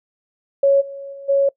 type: tone with level steps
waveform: sine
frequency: 554.4 Hz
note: C#5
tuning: in tune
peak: -10 / -29 / -32 / -12 dBFS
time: 0.63-1.49 s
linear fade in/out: 5 ms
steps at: 0.8 / 1.12 / 1.28 s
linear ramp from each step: 20 ms
effects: noise-tail reverb RT60 0.1 s tail -22 dB re dry